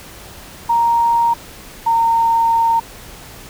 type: tone pair in turn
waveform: sine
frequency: 933 / 917.5 Hz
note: A#5 / A#5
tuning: +1 / -28 cents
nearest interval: unison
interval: 29 cents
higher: first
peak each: -11 dBFS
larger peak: neither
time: 0.69-1.34 / 1.86-2.8 s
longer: second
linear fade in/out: 10 ms
effects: pink hiss -37 dBFS RMS until 3.49 s